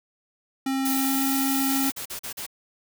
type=tone with pitch glide; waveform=square; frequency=267.7 to 270.8 Hz; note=C4 to C#4; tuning=+40 to -40 cents; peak=-24 dBFS; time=0.66-1.9 s; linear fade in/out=5 ms; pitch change=+20 cents; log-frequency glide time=0.95-1.26 s
type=noise; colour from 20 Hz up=blue; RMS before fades=-28 dBFS; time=0.85-1.91 s; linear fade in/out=5 ms
type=noise bursts; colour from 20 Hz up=white; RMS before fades=-34 dBFS; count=6; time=1.69-2.465 s; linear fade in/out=10 ms; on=95 ms; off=41 ms
effects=none